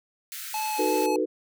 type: high-pass noise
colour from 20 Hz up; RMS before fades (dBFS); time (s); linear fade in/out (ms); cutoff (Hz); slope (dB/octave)
white; -37; 0.32-1.06; 0; 1300; 96
type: tone with vibrato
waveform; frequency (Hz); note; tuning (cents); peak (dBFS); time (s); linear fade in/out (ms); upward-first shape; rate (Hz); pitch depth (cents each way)
square; 860; A5; -40; -28; 0.54-1.16; 2; sine; 2.9; 11
type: chord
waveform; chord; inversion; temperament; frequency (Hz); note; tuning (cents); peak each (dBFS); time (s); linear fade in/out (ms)
sine; B dominant seventh; first; just; 308.7 / 370.4 / 444.5 / 493.9; D#4 / F#4 / A4 / B4; -14 / +2 / +18 / 0; -28; 0.78-1.26; 20
effects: none